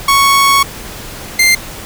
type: tone pair in turn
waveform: sawtooth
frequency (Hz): 1108.7 / 2093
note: C#6 / C7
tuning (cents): 0 / 0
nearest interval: major seventh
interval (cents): 1100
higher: second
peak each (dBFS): -3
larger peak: neither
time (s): 0.08-0.63 / 1.39-1.55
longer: first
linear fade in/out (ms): 5
effects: pink hiss -28 dBFS RMS until 1.85 s